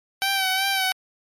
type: tone with vibrato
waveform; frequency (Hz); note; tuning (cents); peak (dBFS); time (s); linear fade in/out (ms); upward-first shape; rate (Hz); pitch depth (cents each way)
10% pulse; 769; G5; -33; -12; 0.22-0.92; 0; sine; 2.7; 41
effects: MP3 64 kbps